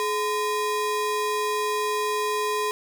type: ring-modulated tone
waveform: square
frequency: 722 Hz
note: F#5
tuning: 43 cents flat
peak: -21 dBFS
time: 0-2.71 s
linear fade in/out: 0 ms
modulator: 298 Hz
effects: none